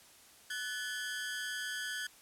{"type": "ring-modulated tone", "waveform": "sawtooth", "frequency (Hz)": 1611, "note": "G6", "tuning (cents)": 47, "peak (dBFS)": -30, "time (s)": [0.5, 2.07], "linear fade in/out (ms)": 5, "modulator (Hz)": 119, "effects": ["white hiss -59 dBFS RMS until 2.21 s", "low-pass 12000 Hz 12 dB/octave"]}